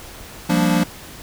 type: chord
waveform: square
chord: G minor seventh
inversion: third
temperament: equal with one note detuned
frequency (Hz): 174.61 / 196 / 232 / 293.7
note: F3 / G3 / Bb3 / D4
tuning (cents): 0 / 0 / -8 / 0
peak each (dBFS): -19 / -23 / -22 / -22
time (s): 0.49-0.84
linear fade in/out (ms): 10
effects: pink hiss -38 dBFS RMS until 1.22 s